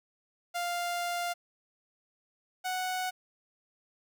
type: tone pair in turn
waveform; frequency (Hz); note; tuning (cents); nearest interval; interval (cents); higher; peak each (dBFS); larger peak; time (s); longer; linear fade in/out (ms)
sawtooth; 698.5 / 740; F5 / F#5; 0 / 0; minor second; 100; second; -27; neither; 0.54-1.34 / 2.64-3.11; first; 20
effects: none